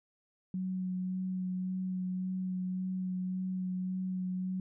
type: tone with vibrato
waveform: sine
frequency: 185 Hz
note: F#3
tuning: in tune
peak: -32 dBFS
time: 0.54-4.6 s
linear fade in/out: 2 ms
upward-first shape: sine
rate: 1.8 Hz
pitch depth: 13 cents each way
effects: none